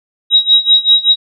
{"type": "tone with tremolo", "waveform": "sine", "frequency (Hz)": 3823, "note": "A#7", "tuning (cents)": 43, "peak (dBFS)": -3, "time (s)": [0.3, 1.16], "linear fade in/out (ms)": 50, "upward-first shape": "sine", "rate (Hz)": 5.2, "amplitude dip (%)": 90, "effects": []}